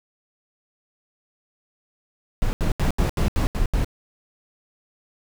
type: noise bursts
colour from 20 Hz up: brown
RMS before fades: -20 dBFS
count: 8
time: 2.42-3.846 s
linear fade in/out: 0 ms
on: 110 ms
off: 78 ms
effects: none